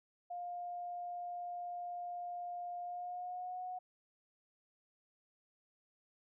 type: tone with pitch glide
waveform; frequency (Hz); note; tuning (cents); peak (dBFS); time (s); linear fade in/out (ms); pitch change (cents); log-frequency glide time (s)
sine; 706 to 731.7; F5 to F#5; +19 to -20; -40; 0.3-3.79; 10; +61; 2.81-3.61
effects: none